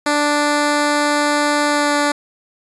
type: tone with pitch glide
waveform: 10% pulse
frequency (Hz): 293.7 to 291.2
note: D4 to D4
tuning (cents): 0 to -15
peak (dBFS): -6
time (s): 0.06-2.12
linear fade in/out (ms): 5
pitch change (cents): -15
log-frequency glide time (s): 1.67-1.95
effects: resampled to 24000 Hz